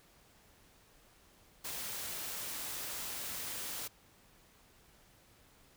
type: noise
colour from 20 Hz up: white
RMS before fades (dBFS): -41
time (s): 1.64-3.88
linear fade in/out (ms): 10
effects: pink hiss -64 dBFS RMS until 5.76 s